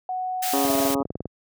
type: tone with pitch glide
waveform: sine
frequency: 740 to 666.9 Hz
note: F#5 to E5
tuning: 0 to +20 cents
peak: -25 dBFS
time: 0.09-0.89 s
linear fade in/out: 2 ms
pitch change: -180 cents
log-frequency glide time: 0.63-0.7 s
type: high-pass noise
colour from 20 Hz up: white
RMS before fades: -28 dBFS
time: 0.42-0.95 s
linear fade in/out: 10 ms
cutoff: 1300 Hz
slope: 48 dB/octave
type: harmonic tone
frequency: 138.4 Hz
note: C#3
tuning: 2 cents flat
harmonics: 2 / 3 / 4 / 5 / 6 / 7 / 8 / 9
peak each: -24 / -28 / -30 / -32 / -34 / -35 / -36 / -37 dBFS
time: 0.53-1.03 s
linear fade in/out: 5 ms
type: click train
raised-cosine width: 2 ms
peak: -18 dBFS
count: 13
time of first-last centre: 0.65-1.256 s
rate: 19.8 Hz
effects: high-pass 80 Hz 12 dB/octave